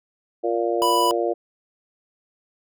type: harmonic tone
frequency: 116.54 Hz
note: A#2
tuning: in tune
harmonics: 3 / 4 / 5 / 6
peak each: -24 / -25 / -26 / -27 dBFS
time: 0.43-1.34 s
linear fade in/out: 20 ms
type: tone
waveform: square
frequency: 987.8 Hz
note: B5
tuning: in tune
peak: -19 dBFS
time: 0.82-1.11 s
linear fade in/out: 0 ms
effects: none